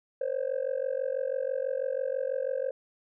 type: tone with amplitude modulation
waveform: sine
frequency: 528 Hz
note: C5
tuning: 16 cents sharp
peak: -22 dBFS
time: 0.21-2.71 s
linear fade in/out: 5 ms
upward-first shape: sine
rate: 46.1 Hz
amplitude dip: 100%
effects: tanh soft clip ceiling -23 dBFS